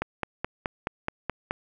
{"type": "click train", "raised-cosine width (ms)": 0.5, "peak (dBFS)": -12, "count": 8, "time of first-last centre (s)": [0.02, 1.509], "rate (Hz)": 4.7, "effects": []}